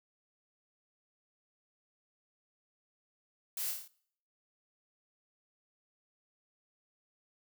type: noise with echo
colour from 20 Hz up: blue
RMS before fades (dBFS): -38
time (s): 3.57-3.71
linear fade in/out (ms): 2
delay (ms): 28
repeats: 6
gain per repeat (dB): -3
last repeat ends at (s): 3.878
effects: noise-tail reverb RT60 0.6 s tail -21 dB re dry